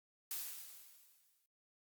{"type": "noise with exponential decay", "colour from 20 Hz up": "blue", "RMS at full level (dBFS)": -40, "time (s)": [0.31, 1.46], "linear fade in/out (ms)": 1, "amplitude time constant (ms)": 250, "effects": ["Opus 48 kbps"]}